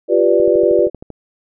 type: chord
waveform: sine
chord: G dominant seventh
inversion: third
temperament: equal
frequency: 349.2 / 392 / 493.9 / 587.3 Hz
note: F4 / G4 / B4 / D5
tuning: 0 / 0 / 0 / 0 cents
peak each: -15 dBFS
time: 0.08-0.9 s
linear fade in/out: 50 ms
type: click train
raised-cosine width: 2 ms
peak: -18 dBFS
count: 10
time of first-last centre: 0.4-1.103 s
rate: 12.8 Hz
effects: none